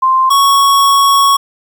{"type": "tone pair in turn", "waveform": ["sine", "square"], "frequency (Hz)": [1046.5, 1109.9], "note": ["C6", "C#6"], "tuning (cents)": [0, 2], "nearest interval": "minor second", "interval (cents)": 102, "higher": "second", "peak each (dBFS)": -7, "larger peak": "neither", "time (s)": [[0.02, 0.3], [0.3, 1.37]], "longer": "second", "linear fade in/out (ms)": 10, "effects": ["8-bit"]}